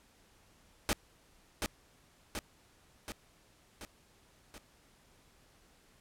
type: noise with echo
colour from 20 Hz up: pink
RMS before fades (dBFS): -30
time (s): 0.89-0.93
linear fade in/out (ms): 0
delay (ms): 730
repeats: 5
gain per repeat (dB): -4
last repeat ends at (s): 4.58
effects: pink hiss -65 dBFS RMS until 6 s + low-pass 12000 Hz 12 dB/octave